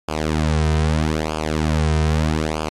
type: tone with flanger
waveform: sawtooth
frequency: 77.78 Hz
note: D#2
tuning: in tune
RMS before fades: -19 dBFS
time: 0.08-2.69 s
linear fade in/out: 5 ms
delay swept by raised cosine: 0.51 to 3.61 ms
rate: 0.79 Hz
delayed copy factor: -0.85
effects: low-pass 8000 Hz 12 dB/octave + MP3 64 kbps